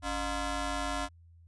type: ring-modulated tone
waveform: 15% pulse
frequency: 331.1 Hz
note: E4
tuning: 8 cents sharp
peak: -22 dBFS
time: 0.02-1.09 s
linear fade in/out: 50 ms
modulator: 381 Hz
effects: added 84 Hz sine -54 dBFS peak until 1.47 s + resampled to 24000 Hz